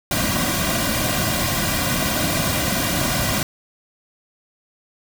pink noise with comb filter, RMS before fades -21 dBFS, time 0.11-3.43 s, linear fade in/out 2 ms, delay 2.3 ms, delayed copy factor -0.8, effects none

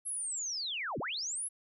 sine linear two-way sweep, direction down then up, 11175 to 82.41 to 11175 Hz, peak -34 dBFS, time 0.05-1.49 s, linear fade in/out 20 ms, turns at 0.99 s, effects none

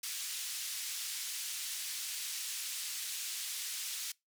white band-pass noise, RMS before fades -40 dBFS, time 0.03-4.12 s, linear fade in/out 5 ms, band 2600 to 9700 Hz, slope 12 dB/octave, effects noise-tail reverb RT60 0.2 s tail -24 dB re dry

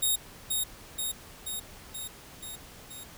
5% pulse tone with echo, 3729 Hz, A#7, in tune, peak -16 dBFS, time 0.02-0.16 s, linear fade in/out 10 ms, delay 480 ms, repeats 6, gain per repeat -3 dB, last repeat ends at 3.04 s, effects pink hiss -49 dBFS RMS until 3.17 s

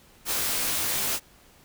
white noise with comb filter, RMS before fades -27 dBFS, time 0.25-1.2 s, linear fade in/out 50 ms, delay 17 ms, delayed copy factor -0.85, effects pink hiss -56 dBFS RMS until 1.64 s

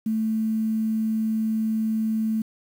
sine tone, 220 Hz, A3, in tune, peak -21 dBFS, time 0.06-2.42 s, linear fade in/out 5 ms, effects 8-bit

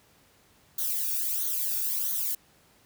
violet noise with flanger, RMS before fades -29 dBFS, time 0.78-2.35 s, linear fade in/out 5 ms, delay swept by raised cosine 0.39 to 1 ms, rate 1.5 Hz, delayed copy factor -0.8, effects pink hiss -61 dBFS RMS until 2.85 s + high-pass 60 Hz 12 dB/octave

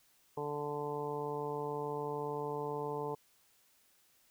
harmonic tone, 146.83 Hz, D3, in tune, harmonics 1 / 2 / 3 / 4 / 5 / 6 / 7, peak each -45 / -47 / -38 / -48 / -48 / -42 / -46 dBFS, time 0.37-3.15 s, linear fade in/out 5 ms, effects white hiss -69 dBFS RMS until 4.3 s

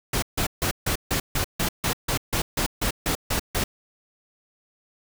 pink noise bursts, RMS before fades -24 dBFS, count 15, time 0.13-3.64 s, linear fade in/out 5 ms, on 94 ms, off 150 ms, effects none

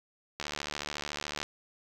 click train, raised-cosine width 0.2 ms, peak -17 dBFS, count 77, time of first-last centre 0.4-1.43 s, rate 73.8 Hz, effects 8-bit

